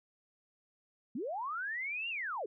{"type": "linear two-way sweep", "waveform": "sine", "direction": "up then down", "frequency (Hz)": [199.6, 2833, 358.7], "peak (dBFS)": -35, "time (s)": [1.15, 2.46], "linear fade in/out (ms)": 5, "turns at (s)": 2.09, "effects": []}